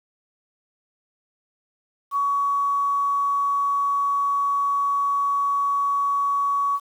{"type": "tone with quantisation", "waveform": "sine", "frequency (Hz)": 1125, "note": "C#6", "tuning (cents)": 25, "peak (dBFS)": -19, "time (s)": [2.11, 6.8], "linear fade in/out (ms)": 50, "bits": 8, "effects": []}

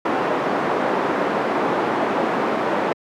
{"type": "band-pass noise", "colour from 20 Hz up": "pink", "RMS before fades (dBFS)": -21, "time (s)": [0.05, 2.93], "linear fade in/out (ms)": 5, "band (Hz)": [290, 1200], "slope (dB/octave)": 12, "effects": ["high-pass 150 Hz 12 dB/octave"]}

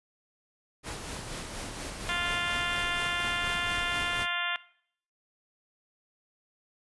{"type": "noise with tremolo", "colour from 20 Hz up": "pink", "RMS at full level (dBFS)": -37, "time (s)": [0.83, 4.27], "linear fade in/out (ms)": 50, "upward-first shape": "sine", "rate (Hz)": 4.2, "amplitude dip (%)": 35}
{"type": "harmonic tone", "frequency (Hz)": 349.2, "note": "F4", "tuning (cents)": 0, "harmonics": [2, 3, 4, 5, 6, 7, 8, 9, 10], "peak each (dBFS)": [-40, -38, -35, -35, -37, -39, -37, -40, -38], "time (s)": [2.09, 4.56], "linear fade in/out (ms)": 0}
{"effects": ["noise-tail reverb RT60 0.6 s tail -19 dB re dry", "resampled to 24000 Hz"]}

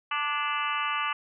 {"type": "harmonic tone with a mistuned harmonic", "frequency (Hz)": 293.7, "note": "D4", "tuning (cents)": 0, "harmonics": [3, 4, 5, 6, 7, 8, 9, 10], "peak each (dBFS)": [-36, -29, -37, -40, -37, -40, -34, -37], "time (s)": [0.11, 1.13], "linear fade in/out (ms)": 5, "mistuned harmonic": 6, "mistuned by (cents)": -37, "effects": []}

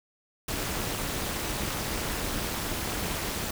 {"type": "noise with amplitude modulation", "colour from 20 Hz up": "pink", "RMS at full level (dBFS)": -28, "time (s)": [0.48, 3.51], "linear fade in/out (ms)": 5, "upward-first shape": "sine", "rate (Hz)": 259, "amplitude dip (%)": 80, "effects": []}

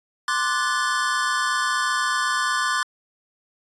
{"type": "chord", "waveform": "square", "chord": "D dominant seventh", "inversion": "third", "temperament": "equal with one note detuned", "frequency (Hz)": [1046.5, 1174.7, 1480, 1735.8], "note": ["C6", "D6", "F#6", "A6"], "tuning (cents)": [0, 0, 0, -24], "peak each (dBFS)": -27, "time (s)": [0.28, 2.83], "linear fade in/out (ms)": 2, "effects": ["resampled to 22050 Hz"]}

